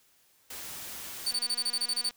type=noise; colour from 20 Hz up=white; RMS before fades=-41 dBFS; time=0.5-1.33 s; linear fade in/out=5 ms
type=tone bursts; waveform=35% pulse; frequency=4545 Hz; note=C#8; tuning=42 cents sharp; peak=-25 dBFS; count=11; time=1.26-2.095 s; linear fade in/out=10 ms; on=55 ms; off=23 ms
type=click train; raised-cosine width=0.2 ms; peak=-29 dBFS; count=191; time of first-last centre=1.32-2.108 s; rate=241 Hz
effects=white hiss -65 dBFS RMS until 2.16 s